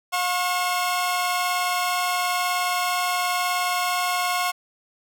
sawtooth tone cluster, 717 / 1085 / 2652 Hz, F5 / C#6 / E7, +45 / -37 / +10 cents, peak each -21 / -21 / -30 dBFS, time 0.12-4.52 s, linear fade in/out 20 ms, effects none

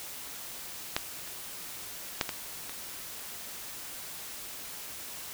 clicks, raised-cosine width 0.2 ms, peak -9 / -27 / -8 / -15 / -22 dBFS, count 5, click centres 0.965 / 1.276 / 2.212 / 2.292 / 2.695 s, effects white hiss -42 dBFS RMS until 5.33 s

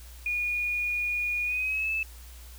sine tone with pitch glide, 2445 to 2620 Hz, D#7 to E7, -31 to -11 cents, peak -26 dBFS, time 0.26-2.03 s, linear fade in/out 2 ms, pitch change +120 cents, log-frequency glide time 1.44-1.91 s, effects added 60 Hz sine -44 dBFS peak until 2.58 s + white hiss -52 dBFS RMS until 2.58 s

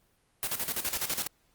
white noise with tremolo, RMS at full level -30 dBFS, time 0.43-1.27 s, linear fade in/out 0 ms, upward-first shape square, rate 12 Hz, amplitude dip 70%, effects pink hiss -69 dBFS RMS until 1.54 s + Opus 32 kbps

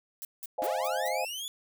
violet noise bursts, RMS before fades -39 dBFS, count 5, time 0.22-1.085 s, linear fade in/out 0 ms, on 29 ms, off 180 ms
sine chord, F minor seventh, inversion second, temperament equal, 523.3 / 622.3 / 698.5 / 830.6 Hz, C5 / Eb5 / F5 / Ab5, 0 / 0 / 0 / 0 cents, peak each -34 dBFS, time 0.58-1.25 s, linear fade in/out 5 ms
sawtooth linear sweep, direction up, 261.6 to 3485 Hz, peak -32 dBFS, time 0.62-1.48 s, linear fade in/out 0 ms
effects none

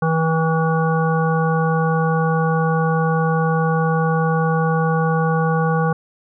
harmonic tone, 161.6 Hz, E3, 34 cents flat, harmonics 1 / 3 / 5 / 7 / 9, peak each -17 / -22 / -24 / -25 / -27 dBFS, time 0.02-5.93 s, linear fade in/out 5 ms, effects none

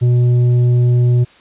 sine tone with tanh clipping, 122.3 Hz, B2, 16 cents flat, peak -10 dBFS, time 0.01-1.25 s, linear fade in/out 20 ms, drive 6 dB, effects white hiss -46 dBFS RMS until 1.4 s + resampled to 8000 Hz

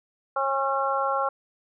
harmonic tone, 272.1 Hz, C#4, 32 cents flat, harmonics 2 / 3 / 4 / 5, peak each -28 / -28 / -28 / -28 dBFS, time 0.36-1.29 s, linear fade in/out 5 ms, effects none

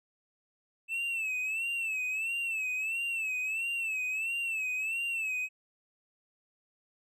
triangle tone with vibrato, 2634 Hz, E7, 2 cents flat, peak -29 dBFS, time 0.88-5.49 s, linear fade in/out 50 ms, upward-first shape sine, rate 1.5 Hz, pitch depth 93 cents each way, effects none

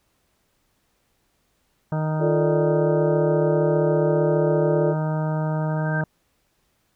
harmonic tone, 155.56 Hz, D#3, in tune, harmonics 1 / 2 / 3 / 4 / 5 / 6 / 8 / 9 / 10, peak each -22 / -34 / -36 / -30 / -38 / -34 / -39 / -45 / -43 dBFS, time 1.92-6.04 s, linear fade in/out 2 ms
sine chord, D minor, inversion first, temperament equal, 349.2 / 440 / 587.3 Hz, F4 / A4 / D5, 0 / 0 / 0 cents, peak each -23 dBFS, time 2.19-4.95 s, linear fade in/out 50 ms
sine tone with exponential growth, 1568 Hz, G6, in tune, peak -23 dBFS, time 5.45-6.01 s, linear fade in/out 2 ms, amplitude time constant 120 ms
effects pink hiss -68 dBFS RMS until 6.95 s

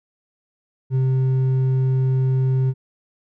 sine tone with hard clipping, 130.81 Hz, C3, in tune, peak -17 dBFS, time 0.9-2.74 s, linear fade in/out 50 ms, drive 4 dB, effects none

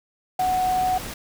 sine tone in noise, 740 Hz, F#5, in tune, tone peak -19 dBFS, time 0.39-0.98 s, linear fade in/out 5 ms, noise pink, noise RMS -34 dBFS, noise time 0.39-1.14 s, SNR +12 dB, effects none

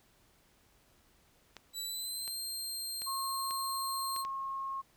clicks, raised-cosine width 0.2 ms, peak -28 dBFS, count 6, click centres 1.567 / 2.278 / 3.019 / 3.509 / 4.163 / 4.25 s
20% pulse tone with pitch glide, 3951 to 4181 Hz, B7 to C8, 0 to -2 cents, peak -31 dBFS, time 1.73-4.25 s, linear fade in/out 50 ms, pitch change +98 cents, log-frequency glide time 1.84-2.37 s
sine tone, 1081 Hz, C#6, 44 cents flat, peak -35 dBFS, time 3.06-4.82 s, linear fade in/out 20 ms
effects pink hiss -67 dBFS RMS until 4.96 s

